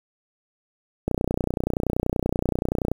click train, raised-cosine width 2 ms, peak -9 dBFS, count 57, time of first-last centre 1.08-2.916 s, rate 30.5 Hz, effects 7-bit

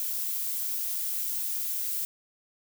violet noise, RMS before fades -31 dBFS, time 0-2.05 s, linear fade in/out 0 ms, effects none

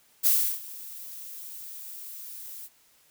violet noise with ADSR envelope, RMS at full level -20 dBFS, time 0.23-2.69 s, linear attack 31 ms, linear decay 330 ms, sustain -21 dB, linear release 43 ms, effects white hiss -62 dBFS RMS until 3.1 s

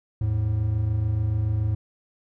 triangle tone pair together, 80.46 / 107.4 Hz, E2 / A2, -41 / -41 cents, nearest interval perfect fourth, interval 500 cents, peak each -26 / -20 dBFS, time 0.21-1.75 s, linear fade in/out 5 ms, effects none

